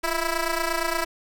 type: ring-modulated tone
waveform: 10% pulse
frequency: 330.3 Hz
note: E4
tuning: 4 cents sharp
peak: -12 dBFS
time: 0.03-1.05 s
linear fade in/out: 10 ms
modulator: 316 Hz
effects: none